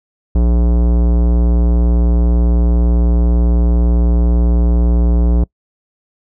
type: tone with tanh clipping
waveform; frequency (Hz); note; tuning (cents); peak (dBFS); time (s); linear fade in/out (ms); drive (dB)
sine; 59; A#1; +22; -11; 0.35-5.44; 5; 18
effects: noise-tail reverb RT60 0.1 s tail -25 dB re dry